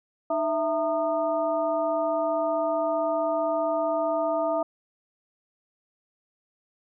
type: harmonic tone with a mistuned harmonic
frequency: 305.9 Hz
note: D#4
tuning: 29 cents flat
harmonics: 1 / 2 / 3 / 4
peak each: -32 / -24 / -32 / -33 dBFS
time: 0.3-4.63 s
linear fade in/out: 5 ms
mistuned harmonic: 2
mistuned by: +130 cents
effects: none